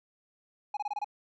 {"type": "tone bursts", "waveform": "triangle", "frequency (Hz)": 830.6, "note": "G#5", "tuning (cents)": 0, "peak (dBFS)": -28, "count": 6, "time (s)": [0.74, 1.045], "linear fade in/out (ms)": 5, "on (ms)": 30, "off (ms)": 25, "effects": ["resampled to 16000 Hz"]}